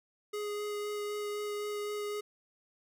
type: tone with vibrato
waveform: square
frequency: 415.6 Hz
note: G#4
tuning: 1 cent sharp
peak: -35 dBFS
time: 0.33-2.21 s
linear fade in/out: 10 ms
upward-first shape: sine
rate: 3.9 Hz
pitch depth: 9 cents each way
effects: none